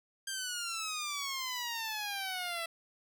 10% pulse exponential sweep, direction down, 1600 to 660 Hz, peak -27 dBFS, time 0.27-2.66 s, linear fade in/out 5 ms, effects none

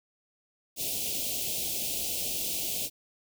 white band-stop noise, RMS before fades -32 dBFS, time 0.76-2.9 s, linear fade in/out 50 ms, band 730 to 2500 Hz, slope 48 dB/octave, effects none

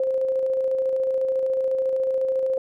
sine tone with tremolo, 526 Hz, C5, 9 cents sharp, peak -19 dBFS, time 0-2.58 s, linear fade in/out 2 ms, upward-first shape square, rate 14 Hz, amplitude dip 25%, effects none

